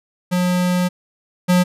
square tone pair in turn, 179.8 / 179.8 Hz, F#3 / F#3, -49 / -49 cents, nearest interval unison, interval 0 cents, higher neither, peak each -16 / -12 dBFS, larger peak second, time 0.31-0.89 / 1.48-1.64 s, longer first, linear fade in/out 20 ms, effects resampled to 32000 Hz

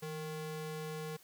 square ring-modulated tone, 311.1 Hz, D#4, in tune, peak -37 dBFS, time 0.02-1.17 s, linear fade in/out 10 ms, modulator 150 Hz, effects white hiss -62 dBFS RMS until 1.23 s

